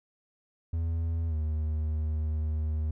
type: tone with pitch glide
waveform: triangle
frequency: 82.41 to 77.34 Hz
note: E2 to D#2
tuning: 0 to -10 cents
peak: -25 dBFS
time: 0.73-2.91 s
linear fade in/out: 5 ms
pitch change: -110 cents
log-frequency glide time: 1.28-1.35 s
effects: none